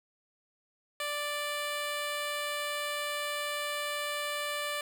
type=tone; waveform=10% pulse; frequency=587.3 Hz; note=D5; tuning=in tune; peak=-24 dBFS; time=1-4.81 s; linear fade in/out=2 ms; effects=none